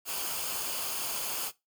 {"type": "noise with comb filter", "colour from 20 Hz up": "white", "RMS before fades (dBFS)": -34, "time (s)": [0.05, 1.52], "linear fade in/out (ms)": 50, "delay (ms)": 0.52, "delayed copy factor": -0.55, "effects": ["noise-tail reverb RT60 0.2 s tail -19 dB re dry"]}